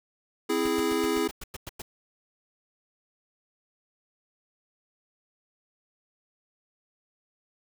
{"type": "chord", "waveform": "square", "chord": "C augmented", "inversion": "none", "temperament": "equal", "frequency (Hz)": [261.6, 329.6, 415.3], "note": ["C4", "E4", "G#4"], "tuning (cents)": [0, 0, 0], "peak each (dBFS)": [-32, -29, -28], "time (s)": [0.49, 1.28], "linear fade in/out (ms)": 10}
{"type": "noise bursts", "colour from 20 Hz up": "pink", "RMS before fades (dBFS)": -38, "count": 10, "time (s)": [0.65, 1.82], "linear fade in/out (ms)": 5, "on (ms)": 27, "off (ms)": 100}
{"effects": []}